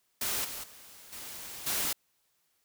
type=noise with level steps; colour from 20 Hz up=white; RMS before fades=-32 / -40 / -52 / -43 / -31 dBFS; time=0.21-1.93 s; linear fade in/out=5 ms; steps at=0.44 / 0.63 / 1.12 / 1.66 s; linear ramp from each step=10 ms; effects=white hiss -74 dBFS RMS until 2.64 s